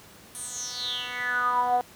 10% pulse tone with band-pass filter sweep, 246.9 Hz, B3, in tune, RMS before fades -28 dBFS, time 0.35-1.81 s, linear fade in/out 0 ms, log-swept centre 10000 to 650 Hz, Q 8.1, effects pink hiss -50 dBFS RMS until 1.95 s + high-pass 80 Hz 12 dB/octave

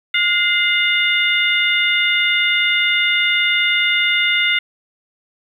harmonic tone with a mistuned harmonic, 715 Hz, F5, 41 cents sharp, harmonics 2 / 3 / 4 / 5, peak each -22 / -16 / -20 / -21 dBFS, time 0.14-4.59 s, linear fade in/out 5 ms, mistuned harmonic 3, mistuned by -54 cents, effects 8-bit

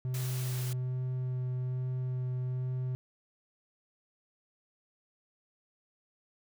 triangle tone with vibrato, 127.3 Hz, C3, 47 cents flat, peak -29 dBFS, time 0.05-2.95 s, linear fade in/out 0 ms, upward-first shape sine, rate 1.2 Hz, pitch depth 9 cents each way
white high-pass noise, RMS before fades -43 dBFS, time 0.14-0.73 s, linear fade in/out 2 ms, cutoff 140 Hz, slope 12 dB/octave
effects none

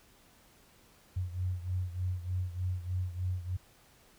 sine beating tone pair, 90.3 / 93.6 Hz, F#2 / F#2, -42 / +20 cents, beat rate 3.3 Hz, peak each -33 / -37 dBFS, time 1.16-3.57 s, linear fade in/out 10 ms, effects pink hiss -62 dBFS RMS until 4.18 s

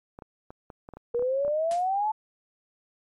clicks, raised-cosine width 1 ms, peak -28 dBFS, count 12, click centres 0.189 / 0.222 / 0.505 / 0.702 / 0.889 / 0.937 / 0.97 / 1.147 / 1.194 / 1.224 / 1.449 / 1.48 s
sine exponential sweep, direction up, 468.9 to 880 Hz, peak -23 dBFS, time 1.14-2.12 s, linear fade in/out 10 ms
white noise with exponential decay, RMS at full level -36 dBFS, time 1.71-1.9 s, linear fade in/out 1 ms, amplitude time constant 40 ms
effects MP3 48 kbps

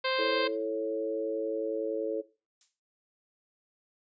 harmonic tone, 523.3 Hz, C5, in tune, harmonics 1 / 2 / 3 / 4 / 5 / 6 / 7 / 8 / 9, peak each -31 / -34 / -36 / -37 / -38 / -39 / -39 / -40 / -41 dBFS, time 0.04-0.48 s, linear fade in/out 10 ms
sine chord, A major, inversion second, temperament equal with one note detuned, 329.6 / 440 / 550.9 Hz, E4 / A4 / C#5, 0 / 0 / -11 cents, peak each -36 / -31 / -34 dBFS, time 0.18-2.22 s, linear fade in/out 20 ms
violet noise with exponential decay, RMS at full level -48 dBFS, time 2.61-2.8 s, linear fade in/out 2 ms, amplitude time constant 41 ms
effects noise-tail reverb RT60 0.3 s tail -17 dB re dry + resampled to 16000 Hz

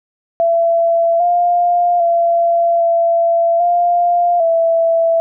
sine tone with pitch steps, 672 / 702 / 681 / 675 / 699 / 663 Hz, E5 / F5 / F5 / E5 / F5 / E5, +33 / +9 / -44 / +41 / +1 / +10 cents, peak -10 dBFS, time 0.4-5.2 s, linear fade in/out 0 ms, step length 800 ms, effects none

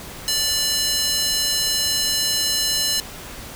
square tone with high-pass filter, 587.3 Hz, D5, in tune, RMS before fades -21 dBFS, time 0.28-3 s, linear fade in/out 0 ms, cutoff 4100 Hz, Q 1.5, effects pink hiss -36 dBFS RMS until 3.55 s

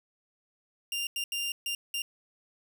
sawtooth tone bursts at uneven times, 2794 Hz, F7, in tune, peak -27 dBFS, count 5, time 0.92-1.07 / 1.16-1.24 / 1.32-1.52 / 1.66-1.75 / 1.94-2.02 s, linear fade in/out 2 ms, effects none

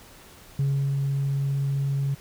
sine tone with ADSR envelope, 138.59 Hz, C#3, in tune, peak -18 dBFS, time 0.59-2.15 s, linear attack 4 ms, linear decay 330 ms, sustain -3 dB, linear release 14 ms, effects tanh soft clip ceiling -19 dBFS + pink hiss -49 dBFS RMS until 2.2 s

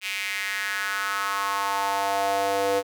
square tone with high-pass filter sweep, 98.9 Hz, G2, 16 cents sharp, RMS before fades -26 dBFS, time 0.01-2.83 s, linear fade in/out 50 ms, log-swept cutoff 2500 to 500 Hz, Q 3.6, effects none

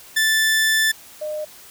sawtooth / sine tone pair in turn, 1760 / 609.1 Hz, A6 / D#5, 0 / -37 cents, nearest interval octave + tritone, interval 1837 cents, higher first, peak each -12 / -24 dBFS, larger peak first, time 0.16-0.92 / 1.21-1.45 s, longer first, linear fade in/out 10 ms, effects white hiss -44 dBFS RMS until 1.7 s

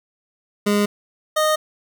25% pulse tone pair in turn, 205.9 / 618.2 Hz, G#3 / D#5, -15 / -11 cents, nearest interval octave + perfect fifth, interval 1904 cents, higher second, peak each -12 dBFS, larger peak neither, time 0.66-0.86 / 1.36-1.56 s, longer neither, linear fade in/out 10 ms, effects none

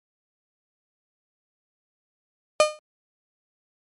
35% pulse tone with exponential decay, 609 Hz, D#5, 37 cents flat, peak -9 dBFS, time 2.6-2.79 s, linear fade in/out 1 ms, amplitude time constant 41 ms, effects MP3 48 kbps

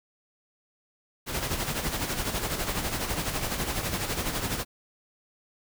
pink noise with tremolo, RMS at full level -28 dBFS, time 1.26-4.65 s, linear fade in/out 50 ms, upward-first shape sine, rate 12 Hz, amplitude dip 55%, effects none

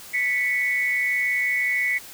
sine tone pair together, 1975.5 / 2217 Hz, B6 / C#7, 0 / 0 cents, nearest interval major second, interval 200 cents, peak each -23 dBFS, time 0.13-1.99 s, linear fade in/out 20 ms, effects white hiss -42 dBFS RMS until 2.13 s

